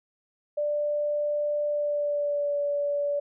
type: tone with pitch glide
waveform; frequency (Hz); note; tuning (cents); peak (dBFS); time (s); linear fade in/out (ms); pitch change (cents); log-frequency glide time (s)
sine; 590 to 576.2; D5 to D5; +8 to -33; -24; 0.57-3.2; 10; -41; 1.66-2.58
effects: none

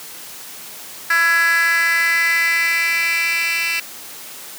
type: tone with high-pass filter sweep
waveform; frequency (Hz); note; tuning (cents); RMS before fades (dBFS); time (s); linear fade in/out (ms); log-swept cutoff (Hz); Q
10% pulse; 334.2; E4; +24; -17; 1.1-3.8; 5; 1600 to 2600; 5.1
effects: white hiss -35 dBFS RMS until 4.58 s + high-pass 150 Hz 12 dB/octave

